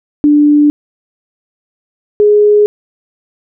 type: tone pair in turn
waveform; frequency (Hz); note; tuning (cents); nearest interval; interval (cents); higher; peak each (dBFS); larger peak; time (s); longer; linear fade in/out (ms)
sine; 294.7 / 416.8; D4 / G#4; +6 / +6; tritone; 600; second; -4; neither; 0.24-0.7 / 2.2-2.66; neither; 0
effects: none